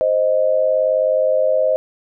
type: tone pair together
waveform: sine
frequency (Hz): 523.3 / 622.3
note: C5 / D#5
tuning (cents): 0 / 0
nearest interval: minor third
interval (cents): 300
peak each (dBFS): -16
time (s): 0.01-1.76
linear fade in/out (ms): 0
effects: none